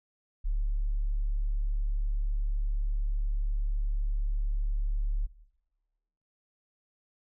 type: tone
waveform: sine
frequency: 35.86 Hz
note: D1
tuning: 40 cents flat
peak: -25 dBFS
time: 0.44-5.27 s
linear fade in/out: 20 ms
effects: noise-tail reverb RT60 1.0 s tail -17 dB re dry + tanh soft clip ceiling -21 dBFS